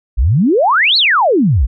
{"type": "exponential two-way sweep", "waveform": "sine", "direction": "up then down", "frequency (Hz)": [49, 4472, 49], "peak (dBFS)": -8, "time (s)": [0.17, 1.67], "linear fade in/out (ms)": 20, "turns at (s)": 0.97, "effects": []}